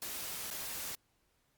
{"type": "noise with dropouts", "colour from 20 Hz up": "white", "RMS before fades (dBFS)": -41, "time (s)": [0.02, 0.95], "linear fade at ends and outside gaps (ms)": 0, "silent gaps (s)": [0.503, 0.511], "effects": ["pink hiss -75 dBFS RMS until 1.57 s", "Opus 48 kbps"]}